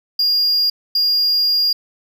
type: tone bursts at uneven times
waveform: triangle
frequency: 4827 Hz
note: D8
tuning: 47 cents sharp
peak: -12 dBFS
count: 2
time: 0.19-0.7 / 0.95-1.73 s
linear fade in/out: 5 ms
effects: none